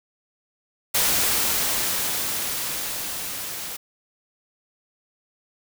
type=noise with level ramp; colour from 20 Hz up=white; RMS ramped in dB=-20 to -33 dBFS; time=0.94-3.77 s; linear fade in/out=10 ms; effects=none